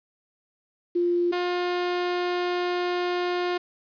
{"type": "tone pair in turn", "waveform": ["sine", "sawtooth"], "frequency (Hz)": [349.2, 355.7], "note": ["F4", "F4"], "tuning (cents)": [0, 32], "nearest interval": "unison", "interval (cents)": 32, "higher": "second", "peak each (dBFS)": -20, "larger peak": "neither", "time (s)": [[0.95, 1.32], [1.32, 3.58]], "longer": "second", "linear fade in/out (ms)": 10, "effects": ["resampled to 11025 Hz", "9-bit"]}